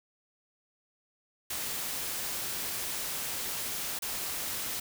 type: noise with dropouts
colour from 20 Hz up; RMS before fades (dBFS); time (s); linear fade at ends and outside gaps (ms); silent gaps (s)
white; -35; 1.5-4.8; 5; 3.99-4.021
effects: none